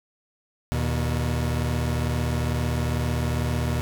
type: tone pair together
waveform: 30% pulse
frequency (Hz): 77.78 / 120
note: D#2 / B2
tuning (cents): 0 / -49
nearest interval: minor sixth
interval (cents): 751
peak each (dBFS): -23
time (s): 0.72-3.81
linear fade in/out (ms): 0
effects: none